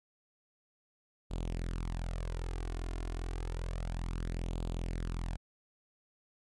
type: tone with flanger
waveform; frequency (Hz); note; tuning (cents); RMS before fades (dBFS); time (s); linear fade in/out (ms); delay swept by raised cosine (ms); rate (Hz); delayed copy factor
sawtooth; 42.53; F1; -45; -37; 1.3-5.37; 20; 0.26 to 2.86; 0.3; +0.6
effects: resampled to 24000 Hz